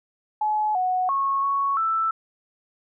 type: tone with pitch steps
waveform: sine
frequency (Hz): 852 / 737 / 1097 / 1110 / 1324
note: G#5 / F#5 / C#6 / C#6 / E6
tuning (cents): +44 / -7 / -18 / +2 / +7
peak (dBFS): -20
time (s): 0.41-2.11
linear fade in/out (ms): 5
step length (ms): 340
effects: none